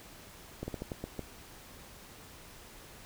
slowing click train, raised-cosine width 2 ms, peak -23 dBFS, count 7, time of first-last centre 0.63-1.193 s, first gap 50 ms, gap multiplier 1.25, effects pink hiss -52 dBFS RMS until 3.05 s

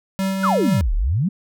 square tone with tremolo, 192.4 Hz, G3, 32 cents flat, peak -19 dBFS, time 0.19-0.81 s, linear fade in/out 0 ms, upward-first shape sine, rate 4.2 Hz, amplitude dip 30%
sine exponential two-way sweep, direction down then up, 1521 to 33.61 to 211.5 Hz, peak -16 dBFS, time 0.43-1.29 s, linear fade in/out 10 ms, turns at 0.94 s
effects none

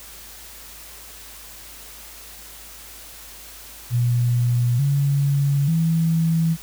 sine tone with pitch steps, 121.1 / 140.72 / 163.53 Hz, B2 / C#3 / E3, -34 / +26 / -14 cents, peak -16 dBFS, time 3.9-6.57 s, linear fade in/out 50 ms, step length 890 ms, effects added 53 Hz sine -48 dBFS peak until 6.62 s + white hiss -41 dBFS RMS until 6.62 s

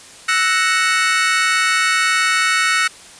35% pulse chord, F# dominant seventh, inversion third, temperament equal, 1318.5 / 1480 / 1864.7 / 2217 Hz, E6 / F#6 / A#6 / C#7, 0 / 0 / 0 / 0 cents, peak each -18 dBFS, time 0.28-2.88 s, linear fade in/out 10 ms, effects white hiss -40 dBFS RMS until 3.19 s + resampled to 22050 Hz

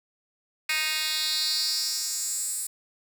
10% pulse tone with high-pass filter sweep, 311.1 Hz, D#4, in tune, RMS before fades -28 dBFS, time 0.69-2.67 s, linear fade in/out 5 ms, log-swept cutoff 2500 to 9100 Hz, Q 3.4, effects none

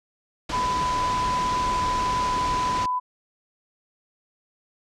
pink low-pass noise, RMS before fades -31 dBFS, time 0.49-2.86 s, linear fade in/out 5 ms, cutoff 6700 Hz, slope 24 dB/octave
sine tone, 1000 Hz, B5, 21 cents sharp, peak -22 dBFS, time 0.52-3 s, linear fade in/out 20 ms
effects none

